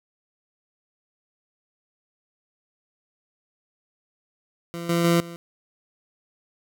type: tone with level steps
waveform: 20% pulse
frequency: 170 Hz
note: F3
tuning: 46 cents flat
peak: -26 / -15 / -12 / -31 dBFS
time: 4.74-5.36 s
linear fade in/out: 0 ms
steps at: 4.89 / 5.04 / 5.2 s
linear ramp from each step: 5 ms
effects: none